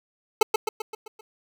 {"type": "tone with echo", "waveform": "25% pulse", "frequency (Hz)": 435.3, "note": "A4", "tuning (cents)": -19, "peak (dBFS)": -9, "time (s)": [0.41, 0.43], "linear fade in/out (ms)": 5, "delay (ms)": 130, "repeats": 6, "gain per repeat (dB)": -5, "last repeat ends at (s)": 1.21, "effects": []}